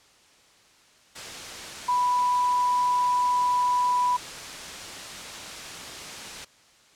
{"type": "tone in noise", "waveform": "sine", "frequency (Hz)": 987.8, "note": "B5", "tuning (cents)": 0, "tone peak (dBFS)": -20, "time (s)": [1.88, 4.17], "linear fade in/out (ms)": 10, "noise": "white", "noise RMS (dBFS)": -37, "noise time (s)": [1.15, 6.45], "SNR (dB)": 14, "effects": ["white hiss -57 dBFS RMS until 6.95 s", "low-pass 7000 Hz 12 dB/octave"]}